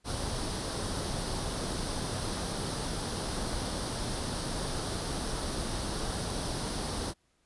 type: noise with comb filter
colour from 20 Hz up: pink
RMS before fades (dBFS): -34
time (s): 0.04-7.14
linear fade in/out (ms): 50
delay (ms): 0.21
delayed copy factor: +0.55
effects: pink hiss -72 dBFS RMS until 7.45 s + resampled to 24000 Hz